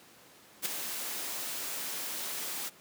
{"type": "noise with ADSR envelope", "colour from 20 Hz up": "white", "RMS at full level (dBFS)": -29, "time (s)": [0.62, 2.7], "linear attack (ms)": 38, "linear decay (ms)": 3, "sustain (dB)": -8, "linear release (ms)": 25, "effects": ["pink hiss -56 dBFS RMS until 2.8 s", "high-pass 200 Hz 12 dB/octave"]}